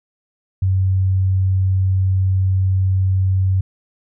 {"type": "tone", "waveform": "sine", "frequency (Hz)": 94.6, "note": "F#2", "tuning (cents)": 39, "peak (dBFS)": -13, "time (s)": [0.62, 3.61], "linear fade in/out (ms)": 5, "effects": []}